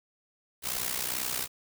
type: noise with amplitude modulation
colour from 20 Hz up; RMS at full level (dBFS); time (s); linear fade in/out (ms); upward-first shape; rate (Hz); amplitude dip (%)
white; -29; 0.62-1.48; 50; sine; 62.4; 75
effects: none